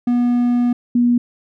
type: tone pair in turn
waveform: triangle / sine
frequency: 242.7 / 241.3 Hz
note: B3 / B3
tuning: -30 / -40 cents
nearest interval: unison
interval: 10 cents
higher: first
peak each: -11 dBFS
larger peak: neither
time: 0.07-0.73 / 0.95-1.18 s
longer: first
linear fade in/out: 5 ms
effects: none